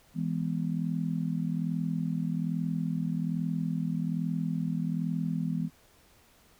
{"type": "chord", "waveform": "sine", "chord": "E major", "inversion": "none", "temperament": "just", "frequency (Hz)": [164.81, 206, 247.2], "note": ["E3", "G#3", "B3"], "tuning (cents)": [0, -14, 2], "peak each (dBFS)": [-30, -34, -34], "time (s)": [0.14, 5.7], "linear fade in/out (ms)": 50, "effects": ["pink hiss -61 dBFS RMS until 6.59 s"]}